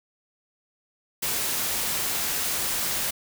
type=noise; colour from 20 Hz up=white; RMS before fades=-27 dBFS; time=1.22-3.11 s; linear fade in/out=10 ms; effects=none